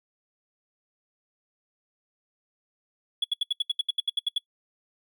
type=tone bursts; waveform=triangle; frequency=3381 Hz; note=G#7; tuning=30 cents sharp; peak=-19 dBFS; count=13; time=3.22-4.382 s; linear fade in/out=5 ms; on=22 ms; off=73 ms; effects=noise-tail reverb RT60 0.1 s tail -25 dB re dry + tanh soft clip ceiling -17 dBFS